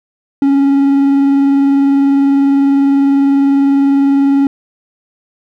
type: tone with vibrato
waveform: triangle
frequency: 277.2 Hz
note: C#4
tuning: in tune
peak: -5 dBFS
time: 0.42-4.47 s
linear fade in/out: 2 ms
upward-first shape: sine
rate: 20 Hz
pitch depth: 23 cents each way
effects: none